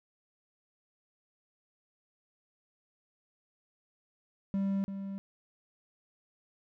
triangle tone with echo, 196 Hz, G3, in tune, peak -26 dBFS, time 4.54-4.84 s, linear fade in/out 0 ms, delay 340 ms, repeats 1, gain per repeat -8 dB, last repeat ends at 5.18 s, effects none

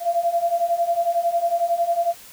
sine beating tone pair, 678 / 689 Hz, E5 / F5, +49 / -24 cents, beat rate 11 Hz, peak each -23 / -20 dBFS, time 0-2.15 s, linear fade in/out 50 ms, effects white hiss -44 dBFS RMS until 2.32 s

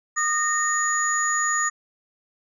sine tone cluster, 1227 / 1842 / 6830 Hz, D#6 / A#6 / G#8, -25 / -21 / +48 cents, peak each -24 dBFS, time 0.16-1.7 s, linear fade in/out 20 ms, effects tanh soft clip ceiling -11 dBFS

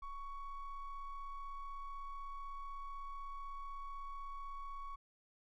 triangle ring-modulated tone, 566 Hz, C#5, 36 cents sharp, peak -37 dBFS, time 0.02-4.96 s, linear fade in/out 10 ms, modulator 548 Hz, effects tanh soft clip ceiling -35 dBFS

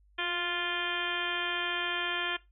harmonic tone with a mistuned harmonic, 349.2 Hz, F4, in tune, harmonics 1 / 2 / 3 / 4 / 5 / 6 / 7 / 8 / 9 / 10, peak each -40 / -42 / -40 / -39 / -35 / -45 / -36 / -45 / -36 / -45 dBFS, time 0.18-2.37 s, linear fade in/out 10 ms, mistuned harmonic 1, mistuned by +24 cents, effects noise-tail reverb RT60 0.2 s tail -18 dB re dry + added 50 Hz sine -60 dBFS peak until 2.51 s

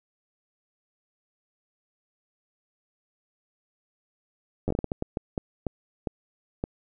slowing click train, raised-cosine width 2 ms, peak -14 dBFS, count 14, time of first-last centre 4.68-6.639 s, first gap 10 ms, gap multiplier 1.4, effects none

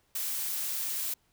blue noise, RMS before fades -33 dBFS, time 0.15-1.14 s, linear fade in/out 5 ms, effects pink hiss -70 dBFS RMS until 1.32 s

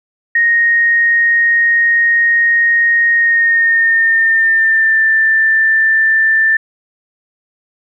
sine tone with pitch glide, 1864.7 to 1776.4 Hz, A#6 to A6, 0 to +16 cents, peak -8 dBFS, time 0.35-6.57 s, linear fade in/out 5 ms, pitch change -84 cents, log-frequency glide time 3.14-5.03 s, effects none

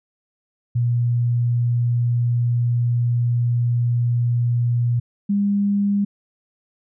sine tone pair in turn, 120 / 201.8 Hz, B2 / G#3, -49 / -49 cents, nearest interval major sixth, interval 900 cents, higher second, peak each -16 dBFS, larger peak neither, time 0.75-5 / 5.29-6.05 s, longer first, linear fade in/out 10 ms, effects none

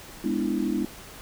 sine chord, E dominant seventh, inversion first, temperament just, 206 / 247.2 / 296.7 / 329.6 Hz, G#3 / B3 / D4 / E4, -14 / +2 / +18 / 0 cents, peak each -29 dBFS, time 0.24-0.85 s, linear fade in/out 5 ms, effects pink hiss -44 dBFS RMS until 1.21 s

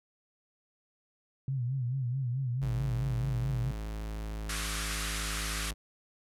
sine tone with vibrato, 127.7 Hz, C3, 42 cents flat, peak -29 dBFS, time 1.48-3.71 s, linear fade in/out 2 ms, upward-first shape sine, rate 4.6 Hz, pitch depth 120 cents each way
45% pulse tone, 53.4 Hz, G#1, 49 cents sharp, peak -35 dBFS, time 2.61-5.74 s, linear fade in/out 20 ms
pink band-pass noise, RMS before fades -37 dBFS, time 4.49-5.71 s, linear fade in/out 5 ms, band 1100 to 12000 Hz, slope 96 dB/octave
effects none

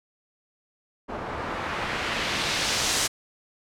white noise with low-pass filter sweep, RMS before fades -28 dBFS, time 1.08-3.08 s, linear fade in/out 20 ms, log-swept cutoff 810 to 7900 Hz, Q 0.94, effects none

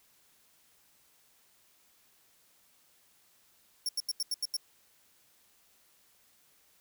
sawtooth tone bursts, 5490 Hz, F8, 31 cents flat, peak -27 dBFS, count 7, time 3.86-4.567 s, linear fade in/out 2 ms, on 29 ms, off 84 ms, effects white hiss -66 dBFS RMS until 6.8 s

